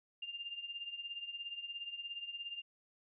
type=tone with tremolo; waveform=sine; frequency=2800 Hz; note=F7; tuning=4 cents sharp; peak=-38 dBFS; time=0.22-2.62 s; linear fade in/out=5 ms; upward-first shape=triangle; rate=17 Hz; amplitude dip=80%; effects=none